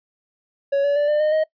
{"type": "tone with pitch steps", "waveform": "triangle", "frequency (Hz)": [558, 571, 584.4, 598, 612, 626.3], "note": ["C#5", "D5", "D5", "D5", "D#5", "D#5"], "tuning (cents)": [11, -49, -9, 31, -29, 11], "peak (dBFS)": -14, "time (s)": [0.72, 1.44], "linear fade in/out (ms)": 10, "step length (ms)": 120, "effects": ["noise-tail reverb RT60 0.1 s tail -21 dB re dry", "resampled to 11025 Hz"]}